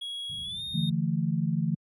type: tone with pitch glide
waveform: triangle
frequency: 3322 to 3686 Hz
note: G#7 to A#7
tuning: 0 to -20 cents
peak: -32 dBFS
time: 0.01-0.9 s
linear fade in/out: 10 ms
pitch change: +180 cents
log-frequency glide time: 0.43-0.63 s
type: low-pass noise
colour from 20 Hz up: pink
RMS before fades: -44 dBFS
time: 0.29-0.91 s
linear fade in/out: 2 ms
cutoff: 190 Hz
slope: 48 dB/octave
type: chord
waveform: sine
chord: D suspended second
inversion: none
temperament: equal with one note detuned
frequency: 146.83 / 166.92 / 220 Hz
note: D3 / E3 / A3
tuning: 0 / +22 / 0 cents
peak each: -29 / -27 / -31 dBFS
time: 0.74-1.75 s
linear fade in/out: 10 ms
effects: high-pass 80 Hz 12 dB/octave